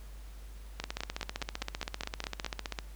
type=two click trains; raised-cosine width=0.2 ms; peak=-17 / -17 dBFS; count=31 / 9; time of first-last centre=0.84-2.788 / 0.8-2.446 s; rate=15.4 / 4.86 Hz; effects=added 50 Hz sine -44 dBFS peak until 2.95 s + pink hiss -58 dBFS RMS until 2.95 s